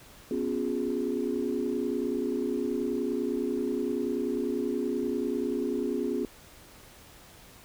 sine chord, C# dominant seventh, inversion third, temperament equal with one note detuned, 246.9 / 277.2 / 356.2 / 415.3 Hz, B3 / C#4 / E#4 / G#4, 0 / 0 / +34 / 0 cents, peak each -32 dBFS, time 0.31-6.25 s, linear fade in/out 2 ms, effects tanh soft clip ceiling -18 dBFS + pink hiss -52 dBFS RMS until 7.64 s

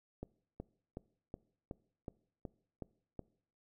click train, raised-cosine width 2 ms, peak -29 dBFS, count 9, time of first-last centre 0.23-3.193 s, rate 2.7 Hz, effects noise-tail reverb RT60 0.6 s tail -22 dB re dry

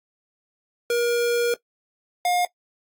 square tone pair in turn, 475.6 / 712.6 Hz, A#4 / F5, +35 / +35 cents, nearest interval perfect fifth, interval 700 cents, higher second, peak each -20 dBFS, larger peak neither, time 0.9-1.54 / 2.25-2.45 s, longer first, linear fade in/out 2 ms, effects noise-tail reverb RT60 0.1 s tail -19 dB re dry + AAC 64 kbps

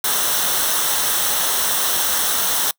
white noise with comb filter, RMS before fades -19 dBFS, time 0.04-2.71 s, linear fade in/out 2 ms, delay 0.42 ms, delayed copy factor -0.6, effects noise-tail reverb RT60 0.1 s tail -25 dB re dry

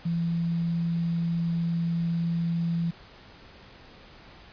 sine tone with quantisation, 168.4 Hz, E3, 37 cents sharp, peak -24 dBFS, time 0.05-2.91 s, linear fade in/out 10 ms, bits 8, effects pink hiss -50 dBFS RMS until 4.52 s + resampled to 11025 Hz

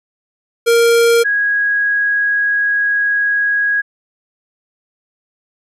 square / sine tone pair in turn, 466.2 / 1653.2 Hz, A#4 / G#6, 0 / -8 cents, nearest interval octave + minor seventh, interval 2192 cents, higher second, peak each -9 / -12 dBFS, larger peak first, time 0.66-1.24 / 1.24-3.82 s, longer second, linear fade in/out 20 ms, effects resampled to 32000 Hz

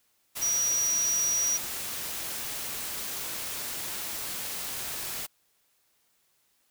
sine tone in noise, 5780 Hz, F#8, 41 cents flat, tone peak -24 dBFS, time 0.41-1.58 s, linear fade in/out 20 ms, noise white, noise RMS -35 dBFS, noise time 0.35-5.27 s, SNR +8 dB, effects white hiss -70 dBFS RMS until 6.7 s

